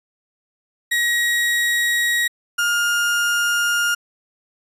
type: tone pair in turn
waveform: 35% pulse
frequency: 1900 / 1415 Hz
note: A#6 / F6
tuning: +33 / +22 cents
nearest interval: perfect fourth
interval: 511 cents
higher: first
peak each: -15 dBFS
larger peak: neither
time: 0.91-2.28 / 2.58-3.95 s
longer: neither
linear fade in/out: 10 ms
effects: resampled to 32000 Hz

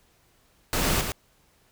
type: noise with echo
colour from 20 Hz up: pink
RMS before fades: -25 dBFS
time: 0.73-1.01 s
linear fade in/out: 0 ms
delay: 110 ms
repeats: 1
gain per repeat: -5 dB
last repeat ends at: 1.12 s
effects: pink hiss -63 dBFS RMS until 1.71 s

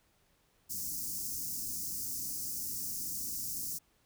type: band-stop noise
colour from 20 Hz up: white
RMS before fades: -38 dBFS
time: 0.69-3.79 s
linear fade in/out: 20 ms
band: 320 to 5100 Hz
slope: 48 dB/octave
effects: pink hiss -71 dBFS RMS until 4.05 s

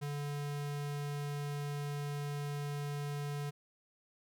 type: tone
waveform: square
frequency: 144.7 Hz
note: D3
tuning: 25 cents flat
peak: -37 dBFS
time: 0.01-3.51 s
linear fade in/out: 20 ms
effects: none

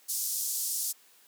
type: band-pass noise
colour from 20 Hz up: white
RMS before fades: -32 dBFS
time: 0.08-0.93 s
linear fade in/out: 20 ms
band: 5200 to 14000 Hz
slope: 24 dB/octave
effects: white hiss -60 dBFS RMS until 1.27 s + high-pass 300 Hz 12 dB/octave

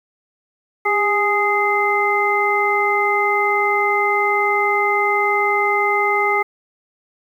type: harmonic tone with a mistuned harmonic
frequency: 415.3 Hz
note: G#4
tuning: in tune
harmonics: 1 / 2 / 3 / 5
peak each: -21 / -20 / -21 / -19 dBFS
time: 0.85-6.43 s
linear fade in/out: 10 ms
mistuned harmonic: 1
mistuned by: -46 cents
effects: 8-bit

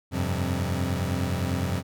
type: chord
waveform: 25% pulse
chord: F suspended second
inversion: none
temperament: equal with one note detuned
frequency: 88.17 / 98 / 130.81 Hz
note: F2 / G2 / C3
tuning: +17 / 0 / 0 cents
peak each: -24 / -27 / -27 dBFS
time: 0.11-1.83 s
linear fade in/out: 50 ms
effects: none

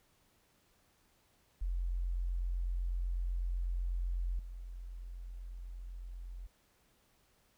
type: tone with level steps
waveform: sine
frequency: 44.03 Hz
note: F1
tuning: 15 cents sharp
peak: -32 / -42 dBFS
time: 1.61-6.47 s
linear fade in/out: 10 ms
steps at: 4.39 s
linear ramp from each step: 2 ms
effects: pink hiss -71 dBFS RMS until 7.57 s

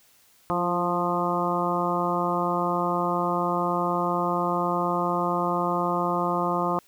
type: harmonic tone with a mistuned harmonic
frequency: 175.8 Hz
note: F3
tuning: 12 cents sharp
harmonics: 1 / 2 / 3 / 4 / 5 / 6 / 7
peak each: -30 / -30 / -31 / -30 / -31 / -29 / -30 dBFS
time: 0.5-6.79 s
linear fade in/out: 0 ms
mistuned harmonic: 2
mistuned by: -26 cents
effects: white hiss -59 dBFS RMS until 6.87 s

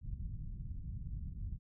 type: low-pass noise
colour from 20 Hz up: pink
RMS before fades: -42 dBFS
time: 0.01-1.59 s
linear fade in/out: 50 ms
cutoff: 150 Hz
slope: 24 dB/octave
effects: none

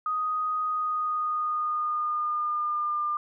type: tone with pitch glide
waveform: sine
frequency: 1247 to 1199.7 Hz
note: D#6 to D6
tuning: +3 to +37 cents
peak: -25 dBFS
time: 0.06-3.17 s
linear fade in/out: 2 ms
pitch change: -66 cents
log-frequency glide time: 0.64-3.02 s
effects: none

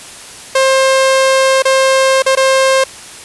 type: tone with dropouts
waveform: sawtooth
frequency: 531 Hz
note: C5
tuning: 25 cents sharp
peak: -4 dBFS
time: 0.55-2.84 s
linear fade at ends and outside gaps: 5 ms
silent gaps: 1.623-1.652 / 2.223-2.262 / 2.353-2.371 s
effects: white hiss -32 dBFS RMS until 3.24 s + resampled to 24000 Hz

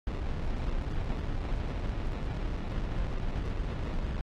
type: noise with sample-and-hold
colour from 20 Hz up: brown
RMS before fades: -32 dBFS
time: 0.07-4.21 s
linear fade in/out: 2 ms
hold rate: 1575 Hz
effects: low-pass 4000 Hz 12 dB/octave + AAC 48 kbps

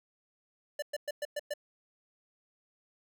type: tone bursts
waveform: square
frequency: 587.3 Hz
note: D5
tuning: in tune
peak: -33 dBFS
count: 6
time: 0.79-1.538 s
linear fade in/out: 5 ms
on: 33 ms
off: 110 ms
effects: none

